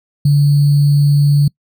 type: tone with sample-and-hold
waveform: sine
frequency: 144.3 Hz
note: D3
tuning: 30 cents flat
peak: -7 dBFS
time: 0.25-1.48 s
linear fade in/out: 5 ms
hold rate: 4410 Hz
effects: noise-tail reverb RT60 0.1 s tail -26 dB re dry